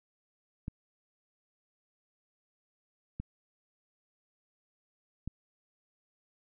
clicks, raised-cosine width 5 ms, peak -24 dBFS, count 3, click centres 0.681 / 3.2 / 5.276 s, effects none

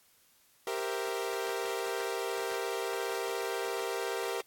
sawtooth chord, C dominant seventh, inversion second, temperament equal, 392 / 466.2 / 523.3 / 659.3 Hz, G4 / Bb4 / C5 / E5, 0 / 0 / 0 / 0 cents, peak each -32 / -32 / -38 / -38 dBFS, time 0.67-4.41 s, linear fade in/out 2 ms, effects white hiss -65 dBFS RMS until 4.46 s + AAC 64 kbps

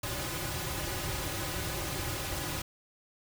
pink noise with comb filter, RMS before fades -35 dBFS, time 0.03-2.62 s, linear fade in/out 5 ms, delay 4.4 ms, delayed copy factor -0.95, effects none

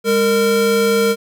square tone pair together, 203.4 / 459.8 Hz, G#3 / A#4, -36 / -24 cents, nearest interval octave + major second, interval 1412 cents, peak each -20 / -14 dBFS, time 0.04-1.16 s, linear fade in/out 50 ms, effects none

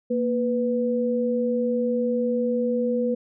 sine tone pair together, 234 / 493.9 Hz, A#3 / B4, +7 / 0 cents, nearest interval octave + minor second, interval 1293 cents, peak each -24 / -23 dBFS, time 0.1-3.15 s, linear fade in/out 10 ms, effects none

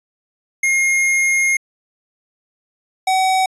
square tone pair in turn, 2139 / 756.3 Hz, C7 / F#5, +38 / +38 cents, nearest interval octave + tritone, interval 1800 cents, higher first, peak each -14 dBFS, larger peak neither, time 0.63-1.57 / 3.07-3.46 s, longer first, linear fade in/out 5 ms, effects resampled to 24000 Hz

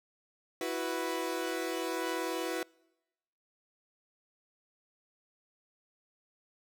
sawtooth chord, E suspended second, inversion none, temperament equal, 329.6 / 370 / 493.9 Hz, E4 / F#4 / B4, 0 / 0 / 0 cents, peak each -33 / -33 / -33 dBFS, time 0.61-2.63 s, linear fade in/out 2 ms, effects noise-tail reverb RT60 1.0 s tail -26 dB re dry

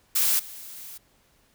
blue noise with level steps, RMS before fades -22 / -41 dBFS, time 0.15-0.98 s, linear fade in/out 10 ms, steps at 0.39 s, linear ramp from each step 5 ms, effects pink hiss -63 dBFS RMS until 1.54 s

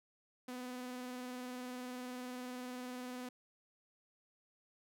sawtooth tone with vibrato, 250.3 Hz, B3, 23 cents sharp, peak -39 dBFS, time 0.48-3.29 s, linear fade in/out 5 ms, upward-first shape square, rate 20 Hz, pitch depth 23 cents each way, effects none

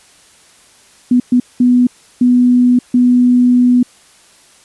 sine tone bursts at uneven times, 246.9 Hz, B3, in tune, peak -6 dBFS, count 5, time 1.11-1.2 / 1.32-1.4 / 1.6-1.87 / 2.21-2.79 / 2.94-3.83 s, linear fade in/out 5 ms, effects white hiss -46 dBFS RMS until 4.64 s + resampled to 24000 Hz

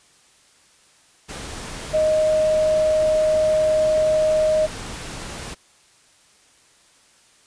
sine tone in noise, 622.3 Hz, D#5, in tune, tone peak -15 dBFS, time 1.93-4.67 s, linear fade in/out 20 ms, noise pink, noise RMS -33 dBFS, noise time 1.28-5.55 s, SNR +15 dB, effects white hiss -55 dBFS RMS until 7.46 s + resampled to 22050 Hz

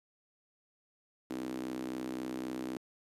sawtooth tone with high-pass filter, 63.8 Hz, C2, 43 cents flat, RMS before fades -39 dBFS, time 1.3-2.77 s, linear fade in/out 0 ms, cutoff 290 Hz, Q 6.1, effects resampled to 32000 Hz + 11-bit

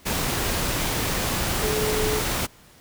sine tone in noise, 429 Hz, A4, 44 cents flat, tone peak -24 dBFS, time 1.62-2.21 s, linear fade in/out 20 ms, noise pink, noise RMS -25 dBFS, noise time 0.05-2.47 s, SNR -2 dB, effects pink hiss -52 dBFS RMS until 2.8 s

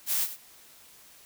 blue noise with echo, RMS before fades -27 dBFS, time 0.06-0.28 s, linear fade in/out 50 ms, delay 95 ms, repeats 1, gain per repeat -12 dB, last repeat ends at 0.375 s, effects white hiss -54 dBFS RMS until 1.25 s

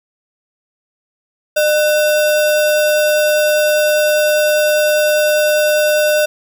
sine tone with sample-and-hold, 605 Hz, D#5, 49 cents flat, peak -10 dBFS, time 1.56-6.26 s, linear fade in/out 10 ms, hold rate 2100 Hz, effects none

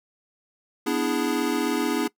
square chord, E dominant seventh, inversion second, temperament equal, 246.9 / 293.7 / 329.6 / 415.3 Hz, B3 / D4 / E4 / G#4, 0 / 0 / 0 / 0 cents, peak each -29 / -27 / -29 / -30 dBFS, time 0.86-2.08 s, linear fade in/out 10 ms, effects noise-tail reverb RT60 0.1 s tail -21 dB re dry

